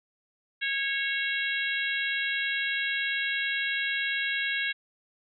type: harmonic tone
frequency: 549 Hz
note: C#5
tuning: 17 cents flat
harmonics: 3 / 4 / 5 / 6 / 7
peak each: -30 / -32 / -34 / -36 / -37 dBFS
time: 0.61-4.73 s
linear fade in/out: 20 ms
effects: none